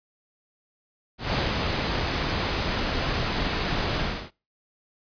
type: noise with ADSR envelope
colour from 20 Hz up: pink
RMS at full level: -24 dBFS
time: 1.18-4.31 s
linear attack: 150 ms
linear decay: 220 ms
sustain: -2 dB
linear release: 300 ms
effects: noise-tail reverb RT60 0.3 s tail -23 dB re dry + resampled to 11025 Hz